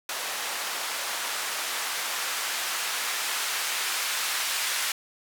blue noise with band-pass filter sweep, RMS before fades -30 dBFS, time 0.09-4.92 s, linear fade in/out 2 ms, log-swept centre 810 to 1500 Hz, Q 0.71, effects none

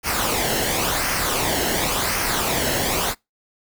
pink noise with flanger, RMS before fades -22 dBFS, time 0.03-3.15 s, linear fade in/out 50 ms, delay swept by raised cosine 0.26 to 0.85 ms, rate 0.93 Hz, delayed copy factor -0.55, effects noise-tail reverb RT60 0.2 s tail -25 dB re dry

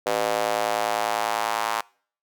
square tone with high-pass filter sweep, 55 Hz, A1, in tune, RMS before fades -25 dBFS, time 0.06-1.81 s, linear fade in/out 5 ms, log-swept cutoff 540 to 950 Hz, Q 2.4, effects noise-tail reverb RT60 0.5 s tail -25 dB re dry

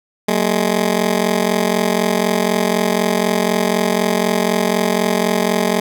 15% pulse ring-modulated tone, 209.2 Hz, G#3, 13 cents sharp, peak -5 dBFS, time 0.28-5.8 s, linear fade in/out 5 ms, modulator 22 Hz, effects none

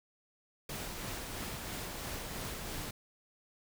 pink noise with tremolo, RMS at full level -40 dBFS, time 0.69-2.91 s, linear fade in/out 5 ms, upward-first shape sine, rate 3 Hz, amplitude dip 25%, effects none

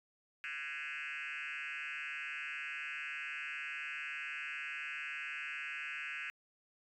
sine tone with frequency modulation, 2093 Hz, C7, in tune, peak -38 dBFS, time 0.44-6.3 s, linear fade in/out 0 ms, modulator 147 Hz, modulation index 4.4, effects tanh soft clip ceiling -36 dBFS

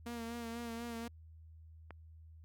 sawtooth tone with vibrato, 233.1 Hz, A#3, in tune, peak -37 dBFS, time 0.06-1.08 s, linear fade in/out 5 ms, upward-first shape sine, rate 4.1 Hz, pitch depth 35 cents each way
click, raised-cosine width 0.5 ms, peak -33 dBFS, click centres 1.907 s
effects added 80 Hz sine -53 dBFS peak until 2.44 s + Opus 48 kbps

